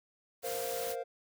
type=noise; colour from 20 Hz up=white; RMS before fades=-41 dBFS; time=0.42-0.96 s; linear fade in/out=50 ms
type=chord; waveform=triangle; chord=Bb suspended second; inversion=none; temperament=equal; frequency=466.2 / 523.3 / 698.5 Hz; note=Bb4 / C5 / F5; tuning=0 / 0 / 0 cents; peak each=-37 / -37 / -39 dBFS; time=0.43-1.04 s; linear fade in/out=20 ms
effects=none